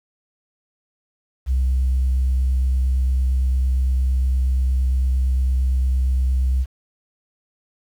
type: tone with vibrato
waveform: sine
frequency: 64.6 Hz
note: C2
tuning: 21 cents flat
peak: -14 dBFS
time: 1.46-6.66 s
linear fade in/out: 50 ms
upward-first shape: triangle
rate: 8.7 Hz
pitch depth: 16 cents each way
effects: tanh soft clip ceiling -13 dBFS + 8-bit